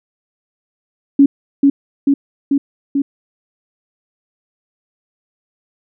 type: tone with echo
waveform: sine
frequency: 279.2 Hz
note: C#4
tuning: 13 cents sharp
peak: -4 dBFS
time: 1.19-1.26 s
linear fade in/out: 5 ms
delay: 440 ms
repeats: 4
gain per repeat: -2 dB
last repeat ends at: 3.02 s
effects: none